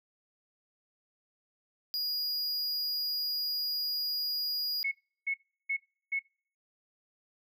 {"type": "tone", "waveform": "square", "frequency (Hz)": 4877, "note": "D#8", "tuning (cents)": -35, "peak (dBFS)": -31, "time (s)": [1.94, 4.83], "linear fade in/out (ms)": 0}
{"type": "tone bursts", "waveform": "sine", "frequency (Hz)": 2195, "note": "C#7", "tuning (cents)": -18, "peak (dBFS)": -28, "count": 4, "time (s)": [4.84, 6.194], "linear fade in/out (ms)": 10, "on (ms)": 76, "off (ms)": 350}
{"effects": ["noise-tail reverb RT60 0.5 s tail -26 dB re dry"]}